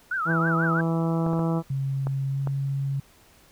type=tone with vibrato; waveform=sine; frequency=1407 Hz; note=F6; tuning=12 cents sharp; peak=-24 dBFS; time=0.11-0.81 s; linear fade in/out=5 ms; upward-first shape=triangle; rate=6.1 Hz; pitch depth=230 cents each way
type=harmonic tone; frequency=164.81 Hz; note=E3; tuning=in tune; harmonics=1 / 2 / 3 / 4 / 5 / 6 / 7 / 8; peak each=-23 / -29 / -33 / -35 / -37 / -39 / -40 / -41 dBFS; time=0.25-1.63 s; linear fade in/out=50 ms
type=clicks; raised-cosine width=1 ms; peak=-19 dBFS; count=5; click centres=1.265 / 1.333 / 1.393 / 2.07 / 2.473 s
type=tone with pitch glide; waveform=sine; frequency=136 to 137.74 Hz; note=C#3 to C#3; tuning=-33 to -11 cents; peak=-24 dBFS; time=1.7-3 s; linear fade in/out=5 ms; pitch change=+22 cents; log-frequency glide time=2.3-2.4 s
effects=pink hiss -56 dBFS RMS until 3.51 s